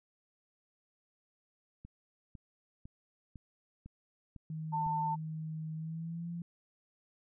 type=click train; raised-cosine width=5 ms; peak=-36 dBFS; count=7; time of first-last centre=1.85-4.865 s; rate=1.99 Hz
type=tone with pitch glide; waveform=sine; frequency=157.6 to 170.87 Hz; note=D#3 to F3; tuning=+23 to -38 cents; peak=-37 dBFS; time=4.5-6.42 s; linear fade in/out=2 ms; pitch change=+139 cents; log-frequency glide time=5.75-6.29 s
type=tone; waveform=sine; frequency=894 Hz; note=A5; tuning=27 cents sharp; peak=-31 dBFS; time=4.72-5.16 s; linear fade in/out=20 ms
effects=none